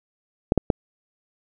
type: clicks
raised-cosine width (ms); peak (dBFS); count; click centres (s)
2; -3; 3; 0.521 / 0.577 / 0.702
effects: none